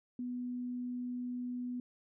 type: tone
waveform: sine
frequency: 246.9 Hz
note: B3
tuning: in tune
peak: -36 dBFS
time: 0.19-1.8 s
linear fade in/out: 2 ms
effects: none